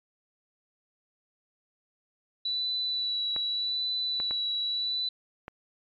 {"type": "tone with vibrato", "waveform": "sine", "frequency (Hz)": 3951, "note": "B7", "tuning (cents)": 0, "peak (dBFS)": -27, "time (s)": [2.45, 5.09], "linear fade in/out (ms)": 5, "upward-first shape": "sine", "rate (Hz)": 0.84, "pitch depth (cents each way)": 18}
{"type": "clicks", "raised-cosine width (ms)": 0.5, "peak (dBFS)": -23, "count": 4, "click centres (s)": [3.363, 4.201, 4.31, 5.481]}
{"effects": ["MP3 96 kbps"]}